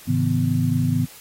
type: tone cluster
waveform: sine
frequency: 107.6 / 136.7 / 161.2 / 248.4 Hz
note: A2 / C#3 / E3 / B3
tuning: -38 / -24 / -38 / +10 cents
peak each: -23 dBFS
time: 0.07-1.06 s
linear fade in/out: 20 ms
effects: white hiss -44 dBFS RMS until 1.2 s + AAC 48 kbps